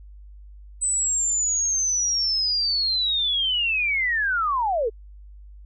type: linear sweep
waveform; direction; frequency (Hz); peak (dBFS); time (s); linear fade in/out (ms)
sine; down; 8120 to 409.5; -20; 0.81-4.9; 20
effects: added 50 Hz sine -41 dBFS peak until 5.65 s